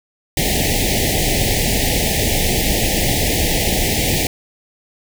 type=band-stop noise; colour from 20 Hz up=pink; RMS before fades=-17 dBFS; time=0.37-4.27 s; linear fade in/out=2 ms; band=840 to 1800 Hz; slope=96 dB/octave; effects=none